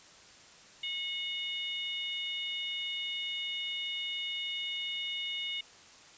harmonic tone, 727 Hz, F#5, 31 cents flat, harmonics 3 / 4 / 5, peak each -40 / -36 / -40 dBFS, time 0.83-5.61 s, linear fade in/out 5 ms, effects white hiss -55 dBFS RMS until 6.17 s + resampled to 16000 Hz

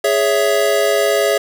square chord, C# minor, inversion second, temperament equal with one note detuned, 415.3 / 558.5 / 659.3 Hz, G#4 / C#5 / E5, 0 / +13 / 0 cents, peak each -18 dBFS, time 0.04-1.38 s, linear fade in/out 5 ms, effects none

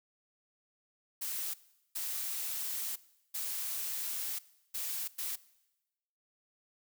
blue noise bursts at uneven times, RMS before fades -37 dBFS, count 5, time 1.21-1.54 / 1.95-2.96 / 3.34-4.39 / 4.74-5.08 / 5.18-5.36 s, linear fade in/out 10 ms, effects noise-tail reverb RT60 1.0 s tail -20 dB re dry

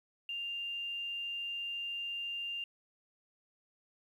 sine tone with quantisation, 2794 Hz, F7, in tune, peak -36 dBFS, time 0.29-2.64 s, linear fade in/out 2 ms, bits 11, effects none

